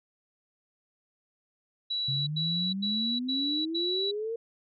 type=tone bursts; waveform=sine; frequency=3925 Hz; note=B7; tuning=11 cents flat; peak=-28 dBFS; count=5; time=1.9-4.114 s; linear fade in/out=10 ms; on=370 ms; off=91 ms
type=exponential sweep; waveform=sine; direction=up; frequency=133.1 to 466.2 Hz; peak=-30 dBFS; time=2.08-4.36 s; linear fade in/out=5 ms
effects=none